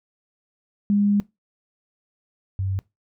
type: tone pair in turn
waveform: sine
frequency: 203.7 / 95.97 Hz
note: G#3 / G2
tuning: -33 / -36 cents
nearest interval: octave + minor second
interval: 1303 cents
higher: first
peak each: -16 / -22 dBFS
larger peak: first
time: 0.9-1.2 / 2.59-2.79 s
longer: first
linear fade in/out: 0 ms
effects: noise-tail reverb RT60 0.2 s tail -21 dB re dry